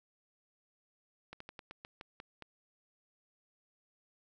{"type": "slowing click train", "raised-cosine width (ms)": 0.3, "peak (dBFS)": -30, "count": 9, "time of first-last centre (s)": [1.33, 2.423], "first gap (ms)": 74, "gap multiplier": 1.17, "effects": []}